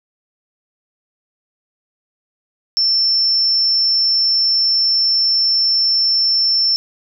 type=tone; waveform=sine; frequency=5370 Hz; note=E8; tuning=31 cents sharp; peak=-12 dBFS; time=2.77-6.76 s; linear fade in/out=0 ms; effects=none